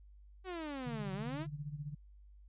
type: exponential two-way sweep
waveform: sawtooth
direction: down then up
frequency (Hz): 384.3 to 185.4 to 348.5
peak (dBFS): -36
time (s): 0.44-1.47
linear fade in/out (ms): 50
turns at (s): 1.13
type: tone with tremolo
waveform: sine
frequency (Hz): 146.83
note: D3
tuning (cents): 0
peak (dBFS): -37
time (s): 0.86-1.95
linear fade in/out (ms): 10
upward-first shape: sine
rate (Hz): 15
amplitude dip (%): 75
effects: added 50 Hz sine -55 dBFS peak until 2.48 s + resampled to 8000 Hz

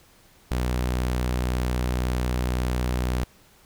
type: tone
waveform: sawtooth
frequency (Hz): 61.9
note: B1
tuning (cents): +5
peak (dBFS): -19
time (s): 0.51-3.24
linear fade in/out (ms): 0
effects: pink hiss -56 dBFS RMS until 3.65 s

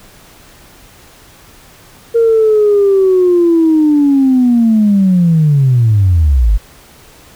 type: linear sweep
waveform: sine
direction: down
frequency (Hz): 466.2 to 45.53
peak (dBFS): -5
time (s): 2.14-6.58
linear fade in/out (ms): 20
effects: tanh soft clip ceiling -2 dBFS + pink hiss -41 dBFS RMS until 7.35 s

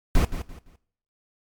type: noise with echo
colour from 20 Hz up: brown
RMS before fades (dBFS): -17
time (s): 0.15-0.25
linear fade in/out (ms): 2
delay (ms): 170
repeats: 3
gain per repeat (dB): -11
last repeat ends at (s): 0.76
effects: noise-tail reverb RT60 0.6 s tail -18 dB re dry + MP3 96 kbps

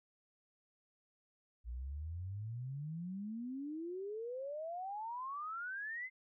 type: exponential sweep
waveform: sine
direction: up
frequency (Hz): 56.4 to 2093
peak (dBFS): -40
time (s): 1.64-6.1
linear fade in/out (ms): 50
effects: none

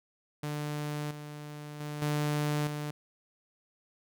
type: tone with level steps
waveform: sawtooth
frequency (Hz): 148.6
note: D3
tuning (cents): +21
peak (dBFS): -29 / -37 / -32 / -24 / -30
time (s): 0.43-2.91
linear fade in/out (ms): 5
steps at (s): 1.11 / 1.8 / 2.02 / 2.67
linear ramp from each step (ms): 2
effects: none

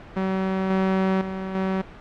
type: tone with level steps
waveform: sawtooth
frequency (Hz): 190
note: F#3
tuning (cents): +46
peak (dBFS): -18 / -15 / -24 / -18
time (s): 0.16-1.82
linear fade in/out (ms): 10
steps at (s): 0.7 / 1.21 / 1.55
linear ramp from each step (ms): 2
effects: pink hiss -42 dBFS RMS until 2 s + low-pass 2000 Hz 12 dB/octave

